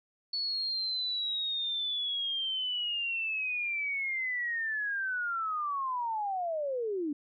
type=linear sweep; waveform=sine; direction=down; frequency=4435 to 279.6 Hz; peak=-30 dBFS; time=0.33-7.13 s; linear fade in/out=5 ms; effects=none